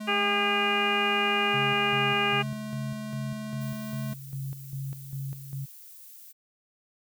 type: tone with pitch glide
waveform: square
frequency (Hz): 213.3 to 215.8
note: G#3 to A3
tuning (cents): +46 to -33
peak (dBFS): -35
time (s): 0-4.14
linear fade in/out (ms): 10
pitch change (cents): +21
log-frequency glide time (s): 0.12-3.98
type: harmonic tone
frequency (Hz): 405.1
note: G#4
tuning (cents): -43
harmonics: 1 / 2 / 3 / 4 / 5 / 6 / 7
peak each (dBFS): -31 / -31 / -30 / -32 / -35 / -29 / -30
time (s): 0.07-2.43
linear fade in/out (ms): 20
type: tone with tremolo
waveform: sine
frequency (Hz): 136.4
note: C#3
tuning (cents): -28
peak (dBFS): -31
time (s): 1.53-5.66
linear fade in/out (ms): 20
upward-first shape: square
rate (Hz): 2.5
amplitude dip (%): 65
type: noise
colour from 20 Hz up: violet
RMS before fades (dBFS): -48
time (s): 3.6-6.33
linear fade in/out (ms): 20
effects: none